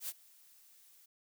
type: noise with ADSR envelope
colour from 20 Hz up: blue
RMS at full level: -38 dBFS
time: 0-1.06 s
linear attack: 85 ms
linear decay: 41 ms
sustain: -24 dB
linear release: 8 ms
effects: none